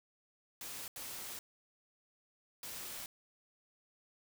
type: noise bursts at uneven times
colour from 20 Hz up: white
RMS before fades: -45 dBFS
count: 3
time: 0.61-0.88 / 0.96-1.39 / 2.63-3.06 s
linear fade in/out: 2 ms
effects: none